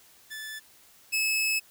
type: tone pair in turn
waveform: sawtooth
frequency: 1745 / 2592 Hz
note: A6 / E7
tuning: -15 / -30 cents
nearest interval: perfect fifth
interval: 685 cents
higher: second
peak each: -33 / -21 dBFS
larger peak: second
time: 0.3-0.6 / 1.12-1.6 s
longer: second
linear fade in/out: 20 ms
effects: white hiss -57 dBFS RMS until 1.7 s